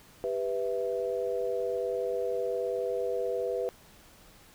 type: chord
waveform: sine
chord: E minor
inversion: first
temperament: just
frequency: 395.6 / 494.4 / 659.3 Hz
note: G4 / B4 / E5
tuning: +16 / +2 / 0 cents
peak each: -34 / -30 / -36 dBFS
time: 0.24-3.69 s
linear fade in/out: 0 ms
effects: pink hiss -56 dBFS RMS until 4.54 s